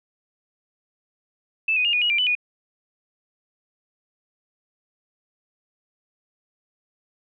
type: tone with pitch steps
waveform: sine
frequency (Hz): 2633 / 2491 / 2833 / 2459 / 2899 / 2368 / 2991 / 2459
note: E7 / D#7 / F7 / D#7 / F#7 / D7 / F#7 / D#7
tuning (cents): -3 / +1 / +24 / -21 / -36 / +14 / +18 / -21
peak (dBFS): -18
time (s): 1.68-2.352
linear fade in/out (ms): 5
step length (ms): 84
effects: none